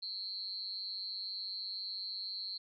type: tone with amplitude modulation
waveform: sine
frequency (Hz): 4242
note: C8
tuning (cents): +23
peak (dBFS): -34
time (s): 0.02-2.58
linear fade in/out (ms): 10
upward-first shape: sine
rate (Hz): 194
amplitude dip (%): 100
effects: none